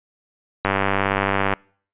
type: click train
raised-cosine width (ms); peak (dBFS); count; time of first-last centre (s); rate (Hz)
0.5; -4; 88; 0.65-1.537; 98.1
effects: noise-tail reverb RT60 0.5 s tail -26 dB re dry + resampled to 8000 Hz